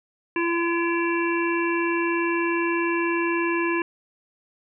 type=harmonic tone with a mistuned harmonic; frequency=339.8 Hz; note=F4; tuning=47 cents flat; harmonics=1 / 3 / 5 / 7 / 8; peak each=-23 / -28 / -30 / -31 / -32 dBFS; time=0.36-3.82 s; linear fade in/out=2 ms; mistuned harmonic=7; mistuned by=-35 cents; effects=none